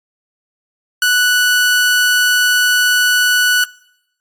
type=tone; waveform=sawtooth; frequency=1480 Hz; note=F#6; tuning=in tune; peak=-7 dBFS; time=1.02-3.64 s; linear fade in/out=2 ms; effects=noise-tail reverb RT60 0.9 s tail -24 dB re dry + AAC 64 kbps